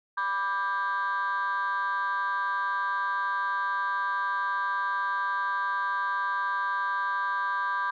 sine chord, G major, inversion first, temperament equal with one note detuned, 987.8 / 1174.7 / 1589 Hz, B5 / D6 / G6, 0 / 0 / +23 cents, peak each -29 dBFS, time 0.17-7.91 s, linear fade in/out 10 ms, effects tanh soft clip ceiling -21 dBFS

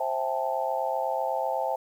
sine chord, A minor seventh, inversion first, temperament just, 528 / 660 / 792 / 880 Hz, C5 / E5 / G5 / A5, +16 / +2 / +18 / 0 cents, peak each -31 dBFS, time 0-1.76 s, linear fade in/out 5 ms, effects 9-bit

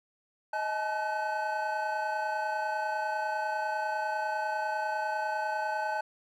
triangle tone cluster, 627 / 852 / 882 / 1515 Hz, D#5 / G#5 / A5 / F#6, +13 / +44 / +4 / +40 cents, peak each -34 / -30 / -38 / -34 dBFS, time 0.53-6.01 s, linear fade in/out 5 ms, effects none

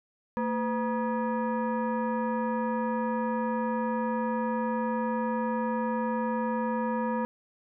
sine tone with frequency modulation, 225 Hz, A3, 39 cents sharp, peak -26 dBFS, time 0.37-7.25 s, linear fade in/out 0 ms, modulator 730 Hz, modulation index 1.2, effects none

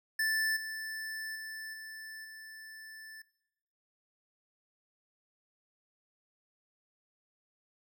square tone with level steps, 1760 Hz, A6, in tune, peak -29 / -38 / -41 / -44 / -47 dBFS, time 0.19-3.22 s, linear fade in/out 5 ms, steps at 0.56 / 1.35 / 1.73 / 2.24 s, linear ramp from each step 10 ms, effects noise-tail reverb RT60 0.9 s tail -22 dB re dry

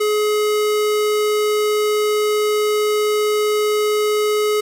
square tone, 422.3 Hz, G#4, 29 cents sharp, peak -16 dBFS, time 0-4.61 s, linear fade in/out 10 ms, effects resampled to 32000 Hz + 7-bit

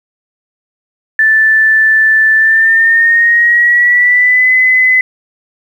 sine tone with pitch glide, 1760 to 2022 Hz, A6 to B6, 0 to +40 cents, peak -5 dBFS, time 1.19-5.01 s, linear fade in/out 2 ms, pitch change +240 cents, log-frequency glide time 2.36-4.52 s, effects 7-bit

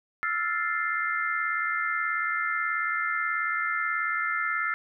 sine chord, F major seventh, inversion third, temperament equal, 1318.5 / 1396.9 / 1760 / 2093 Hz, E6 / F6 / A6 / C7, 0 / 0 / 0 / 0 cents, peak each -31 dBFS, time 0.23-4.74 s, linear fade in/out 0 ms, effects none

